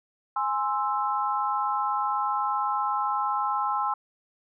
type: chord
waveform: sine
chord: Ab augmented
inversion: none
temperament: equal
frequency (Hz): 830.6 / 1046.5 / 1318.5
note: Ab5 / C6 / E6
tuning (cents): 0 / 0 / 0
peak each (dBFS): -28 / -28 / -29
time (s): 0.36-3.94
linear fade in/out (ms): 5
effects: none